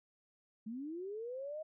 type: linear sweep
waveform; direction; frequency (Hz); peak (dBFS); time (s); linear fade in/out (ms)
sine; up; 208.5 to 636; -40; 0.66-1.63; 10
effects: none